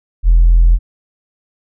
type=tone with tanh clipping; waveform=triangle; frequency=42.1 Hz; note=E1; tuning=37 cents sharp; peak=-5 dBFS; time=0.23-0.79 s; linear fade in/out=50 ms; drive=5 dB; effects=none